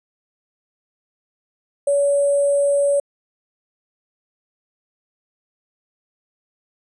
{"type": "tone with sample-and-hold", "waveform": "sine", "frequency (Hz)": 567, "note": "C#5", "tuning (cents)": 39, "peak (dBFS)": -14, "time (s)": [1.87, 3], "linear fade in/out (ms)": 5, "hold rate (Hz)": 8820, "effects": ["resampled to 32000 Hz"]}